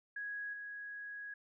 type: tone with level steps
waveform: sine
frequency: 1661.2 Hz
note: G#6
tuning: in tune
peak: -39 / -43 dBFS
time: 0.16-1.34 s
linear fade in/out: 5 ms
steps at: 0.53 s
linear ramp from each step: 5 ms
effects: none